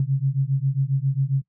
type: beating tone pair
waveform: sine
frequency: 132.5 / 139.9 Hz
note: C3 / C#3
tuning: +22 / +16 cents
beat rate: 7.4 Hz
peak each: -22 dBFS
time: 0-1.42 s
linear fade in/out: 2 ms
effects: noise-tail reverb RT60 0.1 s tail -21 dB re dry